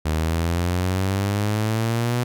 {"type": "exponential sweep", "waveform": "sawtooth", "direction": "up", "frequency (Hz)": [77, 123.47], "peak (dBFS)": -16, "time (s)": [0.05, 2.24], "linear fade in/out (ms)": 10, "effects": []}